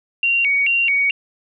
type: tone with vibrato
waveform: sine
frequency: 2489 Hz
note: D#7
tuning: in tune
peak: -14 dBFS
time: 0.23-1.11 s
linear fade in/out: 2 ms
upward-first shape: square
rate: 2.3 Hz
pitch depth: 180 cents each way
effects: none